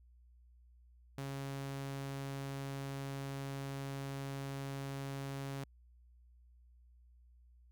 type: tone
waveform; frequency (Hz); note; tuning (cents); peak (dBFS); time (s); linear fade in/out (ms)
sawtooth; 137.5; C#3; -14; -36; 1.18-5.64; 2
effects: added 60 Hz sine -60 dBFS peak until 7.71 s